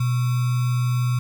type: tone with sample-and-hold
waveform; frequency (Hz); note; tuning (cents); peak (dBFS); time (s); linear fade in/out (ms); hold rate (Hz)
sine; 123.47; B2; 0; -18; 0-1.19; 5; 1225
effects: none